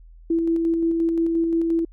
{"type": "tone with tremolo", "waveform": "sine", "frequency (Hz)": 331.5, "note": "E4", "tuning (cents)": 10, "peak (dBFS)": -17, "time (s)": [0.3, 1.85], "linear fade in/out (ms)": 5, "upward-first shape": "square", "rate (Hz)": 5.7, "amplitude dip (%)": 25, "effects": ["added 41 Hz sine -43 dBFS peak until 1.92 s"]}